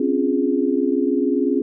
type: chord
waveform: sine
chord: Db major seventh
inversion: third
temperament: equal with one note detuned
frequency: 261.6 / 281.9 / 349.2 / 415.3 Hz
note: C4 / Db4 / F4 / Ab4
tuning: 0 / +29 / 0 / 0 cents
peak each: -21 / -21 / -23 / -23 dBFS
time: 0-1.62 s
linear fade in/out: 5 ms
effects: none